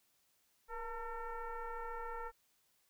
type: tone with frequency modulation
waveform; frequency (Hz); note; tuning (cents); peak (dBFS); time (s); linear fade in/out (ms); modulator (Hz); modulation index
sine; 440; A4; 0; -40; 0.68-2.32; 50; 457; 2.5
effects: white hiss -75 dBFS RMS until 2.89 s